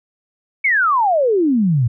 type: exponential sweep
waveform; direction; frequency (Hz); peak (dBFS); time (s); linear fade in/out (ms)
sine; down; 2281 to 110.2; -12; 0.64-1.88; 10
effects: none